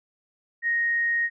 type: tone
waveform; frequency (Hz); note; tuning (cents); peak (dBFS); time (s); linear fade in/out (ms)
sine; 1868; A#6; +3; -21; 0.62-1.3; 50
effects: none